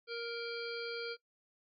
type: harmonic tone with a mistuned harmonic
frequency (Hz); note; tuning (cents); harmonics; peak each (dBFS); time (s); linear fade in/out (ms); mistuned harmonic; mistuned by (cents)
467.5; A#4; +5; 1 / 3 / 5 / 7 / 9 / 10; -40 / -45 / -48 / -50 / -49 / -48; 0.07-1.17; 50; 7; -24
effects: noise-tail reverb RT60 0.1 s tail -20 dB re dry